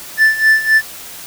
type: tone with tremolo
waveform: triangle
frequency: 1760 Hz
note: A6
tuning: in tune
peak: -4 dBFS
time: 0.17-0.82 s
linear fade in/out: 50 ms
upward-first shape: sine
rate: 3.8 Hz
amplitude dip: 80%
effects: white hiss -32 dBFS RMS until 1.26 s